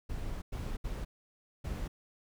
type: noise bursts at uneven times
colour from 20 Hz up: brown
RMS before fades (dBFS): -37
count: 4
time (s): 0.09-0.42 / 0.52-0.77 / 0.84-1.05 / 1.64-1.88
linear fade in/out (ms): 10
effects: none